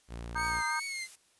sawtooth tone, 58.27 Hz, A#1, in tune, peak -35 dBFS, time 0.08-0.63 s, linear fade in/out 50 ms
sine chord, Eb major, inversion second, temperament equal with one note detuned, 932.3 / 1227.4 / 1568 Hz, Bb5 / Eb6 / G6, 0 / -24 / 0 cents, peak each -34 / -36 / -34 dBFS, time 0.35-0.8 s, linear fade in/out 10 ms
sawtooth tone with vibrato, 2152 Hz, C7, 48 cents sharp, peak -32 dBFS, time 0.35-1.08 s, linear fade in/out 50 ms, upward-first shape triangle, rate 2.5 Hz, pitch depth 70 cents each way
blue noise, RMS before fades -48 dBFS, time 0.43-1.16 s, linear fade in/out 10 ms
effects white hiss -67 dBFS RMS until 1.39 s + resampled to 24000 Hz

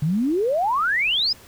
sine exponential sweep, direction up, 141.3 to 5210 Hz, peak -18 dBFS, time 0.02-1.33 s, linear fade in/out 5 ms, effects pink hiss -47 dBFS RMS until 1.47 s

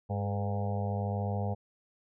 harmonic tone with a mistuned harmonic, 101 Hz, G#2, 48 cents flat, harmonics 1 / 2 / 4 / 5 / 6 / 7 / 8 / 9, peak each -31 / -37 / -44 / -40 / -44 / -41 / -42 / -51 dBFS, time 0.09-1.55 s, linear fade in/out 20 ms, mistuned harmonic 4, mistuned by +58 cents, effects none

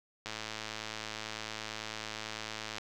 click train, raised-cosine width 0.2 ms, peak -21 dBFS, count 276, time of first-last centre 0.26-2.783 s, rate 109 Hz, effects none

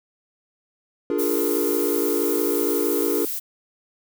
triangle chord, Bb dominant seventh, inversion first, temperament equal, 293.7 / 349.2 / 415.3 / 466.2 Hz, D4 / F4 / Ab4 / Bb4, 0 / 0 / 0 / 0 cents, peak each -24 / -24 / -23 / -25 dBFS, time 1.1-3.25 s, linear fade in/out 2 ms
violet noise, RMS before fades -28 dBFS, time 1.18-3.4 s, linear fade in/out 20 ms
effects none

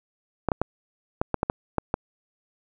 clicks, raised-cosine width 1 ms, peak -8 dBFS, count 9, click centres 0.487 / 0.518 / 0.616 / 1.215 / 1.343 / 1.431 / 1.499 / 1.783 / 1.941 s, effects none

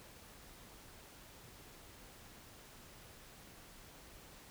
silence, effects pink hiss -57 dBFS RMS until 4.5 s

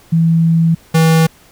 sine / square tone pair in turn, 164.81 / 161.79 Hz, E3 / E3, 0 / -32 cents, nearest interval unison, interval 32 cents, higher first, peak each -8 dBFS, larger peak neither, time 0.12-0.75 / 0.94-1.27 s, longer first, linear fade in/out 10 ms, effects pink hiss -46 dBFS RMS until 1.51 s

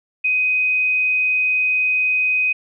sine tone, 2508 Hz, D#7, 13 cents sharp, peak -15 dBFS, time 0.24-2.53 s, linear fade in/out 10 ms, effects none

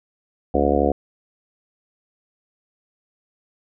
harmonic tone, 71.7 Hz, D2, 41 cents flat, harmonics 1 / 3 / 4 / 5 / 6 / 7 / 8 / 9 / 10, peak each -25 / -26 / -23 / -25 / -24 / -22 / -26 / -28 / -24 dBFS, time 0.54-0.92 s, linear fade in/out 5 ms, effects none

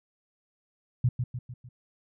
sine tone with echo, 123.47 Hz, B2, in tune, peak -19 dBFS, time 1.04-1.09 s, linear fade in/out 5 ms, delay 150 ms, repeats 4, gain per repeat -6 dB, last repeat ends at 1.69 s, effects none

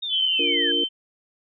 sine linear sweep, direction down, 3729 to 1600 Hz, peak -26 dBFS, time 0.02-0.72 s, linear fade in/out 10 ms
sine tone with pitch glide, 3064 to 3091 Hz, G7 to G7, -40 to -25 cents, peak -20 dBFS, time 0.09-0.89 s, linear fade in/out 50 ms, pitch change +15 cents, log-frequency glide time 0.31-0.62 s
sine chord, Bb major, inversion first, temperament just, 291.4 / 349.6 / 466.2 Hz, D4 / F4 / Bb4, -13 / +2 / 0 cents, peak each -29 dBFS, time 0.39-0.84 s, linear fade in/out 5 ms
effects none

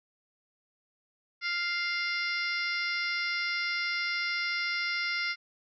harmonic tone with a mistuned harmonic, 698.5 Hz, F5, in tune, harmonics 2 / 3 / 4 / 5 / 6 / 7 / 8, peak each -35 / -31 / -42 / -44 / -42 / -38 / -42 dBFS, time 1.41-5.36 s, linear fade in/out 50 ms, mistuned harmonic 8, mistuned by -45 cents, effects none

